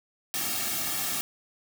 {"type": "noise with comb filter", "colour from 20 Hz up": "white", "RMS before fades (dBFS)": -30, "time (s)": [0.34, 1.21], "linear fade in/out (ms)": 0, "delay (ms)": 2, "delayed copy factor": -0.85, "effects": []}